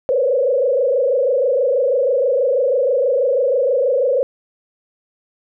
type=tone with frequency modulation; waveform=sine; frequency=523.3 Hz; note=C5; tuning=in tune; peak=-13 dBFS; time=0.09-4.23 s; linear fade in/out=0 ms; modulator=26.2 Hz; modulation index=1.8; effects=none